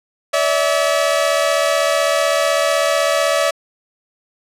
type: tone pair together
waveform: sawtooth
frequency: 573 / 648.9 Hz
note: D5 / E5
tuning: -43 / -27 cents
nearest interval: major second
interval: 216 cents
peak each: -13 dBFS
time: 0.33-3.51 s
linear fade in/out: 10 ms
effects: low-pass 11000 Hz 12 dB/octave